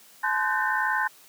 sine tone cluster, 858 / 1032 / 1500 / 1561 / 1806 Hz, A5 / C6 / F#6 / G6 / A6, -44 / -24 / +23 / -8 / +45 cents, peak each -29 dBFS, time 0.23-1.08 s, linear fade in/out 10 ms, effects white hiss -53 dBFS RMS until 1.28 s + high-pass 150 Hz 12 dB/octave

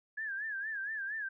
sine tone with vibrato, 1673 Hz, G#6, 12 cents sharp, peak -35 dBFS, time 0.17-1.29 s, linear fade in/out 10 ms, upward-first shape sine, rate 4.3 Hz, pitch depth 120 cents each way, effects none

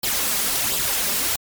white noise with flanger, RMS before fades -22 dBFS, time 0.03-1.36 s, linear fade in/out 5 ms, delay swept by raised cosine 0.24 to 5.04 ms, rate 1.4 Hz, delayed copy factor +0.65, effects MP3 96 kbps

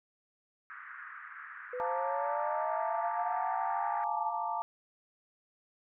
white band-pass noise, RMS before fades -47 dBFS, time 0.7-4.04 s, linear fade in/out 0 ms, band 1200 to 1800 Hz, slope 48 dB/octave
sine linear sweep, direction up, 493.9 to 878 Hz, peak -35 dBFS, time 1.73-4.36 s, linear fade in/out 5 ms
sine chord, Bb major seventh, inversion second, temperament equal, 698.5 / 880 / 932.3 / 1174.7 Hz, F5 / A5 / Bb5 / D6, 0 / 0 / 0 / 0 cents, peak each -38 / -35 / -38 / -39 dBFS, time 1.8-4.62 s, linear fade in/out 0 ms
effects none

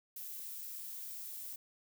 violet noise, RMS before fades -45 dBFS, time 0.16-1.56 s, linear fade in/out 5 ms, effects none

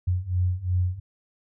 sine beating tone pair, 89 / 91.8 Hz, F2 / F#2, +33 / -13 cents, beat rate 2.8 Hz, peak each -26 / -24 dBFS, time 0.07-1 s, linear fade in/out 10 ms, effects none

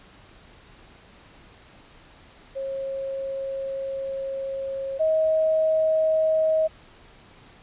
sine tone pair in turn, 541 / 633.3 Hz, C#5 / D#5, -42 / +30 cents, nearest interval minor third, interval 272 cents, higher second, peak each -27 / -18 dBFS, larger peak second, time 2.55-4.99 / 4.99-6.68 s, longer first, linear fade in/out 20 ms, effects pink hiss -51 dBFS RMS until 7.62 s + resampled to 8000 Hz

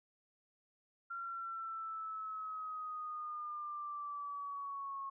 sine linear sweep, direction down, 1378 to 1090 Hz, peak -40 dBFS, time 1.1-5.1 s, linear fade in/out 10 ms, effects none

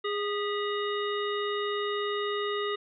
harmonic tone with a mistuned harmonic, 411.8 Hz, G#4, 15 cents flat, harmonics 1 / 3 / 5 / 7 / 9, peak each -30 / -34 / -38 / -40 / -39 dBFS, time 0.04-2.76 s, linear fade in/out 10 ms, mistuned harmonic 5, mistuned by -86 cents, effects none

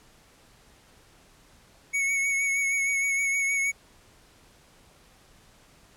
square tone with vibrato, 2217 Hz, C#7, in tune, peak -24 dBFS, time 1.93-3.72 s, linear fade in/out 20 ms, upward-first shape triangle, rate 6.4 Hz, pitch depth 31 cents each way, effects pink hiss -57 dBFS RMS until 5.96 s + low-pass 11000 Hz 12 dB/octave

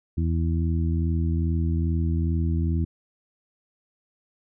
harmonic tone, 82.41 Hz, E2, in tune, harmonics 1 / 2 / 3 / 4, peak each -22 / -28 / -32 / -34 dBFS, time 0.17-2.85 s, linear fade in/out 10 ms, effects none

